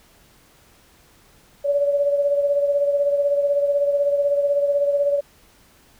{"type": "beating tone pair", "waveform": "sine", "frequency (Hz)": [569, 585], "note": ["C#5", "D5"], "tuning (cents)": [45, -7], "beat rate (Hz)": 16, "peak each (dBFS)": [-17, -26], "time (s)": [1.64, 5.21], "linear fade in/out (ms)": 20, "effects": ["pink hiss -54 dBFS RMS until 5.99 s"]}